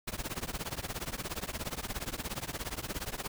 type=noise with tremolo; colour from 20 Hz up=pink; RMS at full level=-34 dBFS; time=0.07-3.28 s; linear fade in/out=10 ms; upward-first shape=triangle; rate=17 Hz; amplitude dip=100%; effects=none